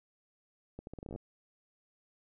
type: accelerating click train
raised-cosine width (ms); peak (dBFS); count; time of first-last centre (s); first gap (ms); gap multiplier
2; -30; 12; 0.79-1.16; 81; 0.8
effects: none